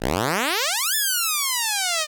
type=exponential two-way sweep; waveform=5% pulse; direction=up then down; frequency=50.5 to 1776 to 599 Hz; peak=-9 dBFS; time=0-2.07 s; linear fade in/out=50 ms; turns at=0.95 s; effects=none